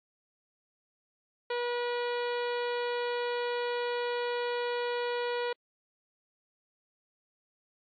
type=harmonic tone with a mistuned harmonic; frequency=483.4 Hz; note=B4; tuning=37 cents flat; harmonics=1 / 2 / 3 / 4 / 5 / 6 / 7 / 8 / 9; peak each=-31 / -37 / -41 / -43 / -45 / -47 / -48 / -49 / -50 dBFS; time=1.5-5.53 s; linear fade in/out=5 ms; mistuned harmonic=6; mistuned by=+19 cents; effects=AAC 64 kbps